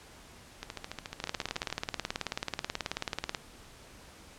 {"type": "two click trains", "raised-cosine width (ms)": 0.2, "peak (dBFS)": [-14, -20], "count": [40, 16], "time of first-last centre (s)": [[1.24, 3.348], [0.63, 1.701]], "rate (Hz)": [18.5, 14], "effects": ["pink hiss -53 dBFS RMS until 4.38 s", "low-pass 10000 Hz 12 dB/octave"]}